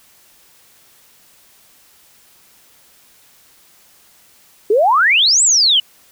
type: exponential two-way sweep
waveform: sine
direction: up then down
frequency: 392 to 8110 to 2877 Hz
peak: -9 dBFS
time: 4.7-5.8 s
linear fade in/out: 5 ms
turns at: 5.43 s
effects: white hiss -50 dBFS RMS until 6.11 s